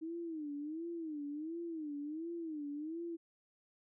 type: tone with vibrato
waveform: sine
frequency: 313.2 Hz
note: D#4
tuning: 11 cents sharp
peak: -39 dBFS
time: 0.01-3.17 s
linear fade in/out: 20 ms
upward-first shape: sine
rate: 1.4 Hz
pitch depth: 150 cents each way
effects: none